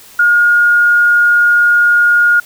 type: tone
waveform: sine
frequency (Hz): 1428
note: F6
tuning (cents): +38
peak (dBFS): -6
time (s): 0.19-2.4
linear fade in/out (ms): 5
effects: white hiss -39 dBFS RMS until 2.45 s